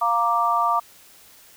sine chord, Bb major, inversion second, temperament equal, 698.5 / 932.3 / 1174.7 Hz, F5 / Bb5 / D6, 0 / 0 / 0 cents, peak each -24 / -23 / -20 dBFS, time 0.01-0.8 s, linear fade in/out 10 ms, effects white hiss -50 dBFS RMS until 1.56 s

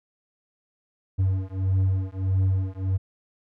triangle beating tone pair, 94.2 / 95.8 Hz, F#2 / G2, +32 / -39 cents, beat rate 1.6 Hz, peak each -22 dBFS, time 1.18-2.98 s, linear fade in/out 20 ms, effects none

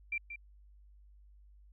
sine tone with echo, 2357 Hz, D7, 6 cents sharp, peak -32 dBFS, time 0.12-0.18 s, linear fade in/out 5 ms, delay 180 ms, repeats 1, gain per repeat -9 dB, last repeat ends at 0.36 s, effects added 50 Hz sine -56 dBFS peak until 1.72 s

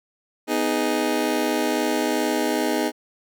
25% pulse chord, G# minor, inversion first, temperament just, 249.2 / 311.5 / 415.3 Hz, B3 / D#4 / G#4, +16 / +2 / 0 cents, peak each -22 / -20 / -22 dBFS, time 0.47-2.92 s, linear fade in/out 50 ms, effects none

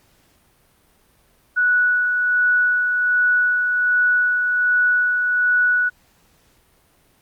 sine tone with tremolo, 1473 Hz, F#6, 8 cents flat, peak -13 dBFS, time 1.56-5.9 s, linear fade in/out 20 ms, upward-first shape sine, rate 1.3 Hz, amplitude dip 35%, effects pink hiss -58 dBFS RMS until 7.21 s + Opus 48 kbps

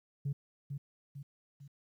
sine tone with echo, 140.5 Hz, C#3, 24 cents sharp, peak -30 dBFS, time 0.25-0.33 s, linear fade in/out 10 ms, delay 450 ms, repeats 3, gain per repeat -6 dB, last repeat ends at 1.68 s, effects tanh soft clip ceiling -29 dBFS + 12-bit

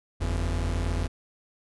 45% pulse tone pair together, 46.66 / 84.3 Hz, F#1 / E2, +15 / +39 cents, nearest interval minor seventh, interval 1024 cents, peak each -28 dBFS, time 0.2-1.08 s, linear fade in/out 20 ms, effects resampled to 24000 Hz

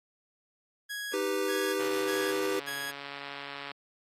sawtooth tone bursts, 1661.2 Hz, G#6, in tune, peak -31 dBFS, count 4, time 0.89-2.92 s, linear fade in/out 20 ms, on 260 ms, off 330 ms
square chord, Eb augmented, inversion none, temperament equal, 311.1 / 392 / 493.9 Hz, Eb4 / G4 / B4, 0 / 0 / 0 cents, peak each -36 / -31 / -34 dBFS, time 1.13-2.6 s, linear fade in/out 10 ms
click train, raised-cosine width 0.3 ms, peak -24 dBFS, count 271, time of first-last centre 1.8-3.715 s, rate 141 Hz
effects high-pass 200 Hz 12 dB/octave + AAC 48 kbps

